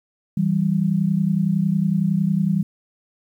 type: tone pair together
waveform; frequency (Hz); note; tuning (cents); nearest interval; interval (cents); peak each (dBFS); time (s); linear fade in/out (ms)
sine; 163.3 / 194.2; E3 / G3; -16 / -16; minor third; 300; -20 / -19; 0.37-2.63; 5
effects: 9-bit